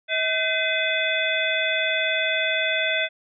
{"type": "tone cluster", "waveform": "sine", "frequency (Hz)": [641, 1530, 2042, 2529, 3461], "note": ["E5", "G6", "C7", "D#7", "A7"], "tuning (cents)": [-49, -42, -43, 28, -29], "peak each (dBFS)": -27, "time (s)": [0.08, 3.09], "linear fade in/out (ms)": 50, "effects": []}